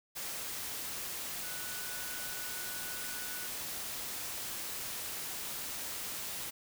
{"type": "tone in noise", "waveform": "sine", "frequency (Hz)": 1477, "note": "F#6", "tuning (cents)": -3, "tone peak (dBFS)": -47, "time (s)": [1.43, 3.48], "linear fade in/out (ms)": 20, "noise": "white", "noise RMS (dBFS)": -40, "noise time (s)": [0.15, 6.51], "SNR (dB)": -10, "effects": []}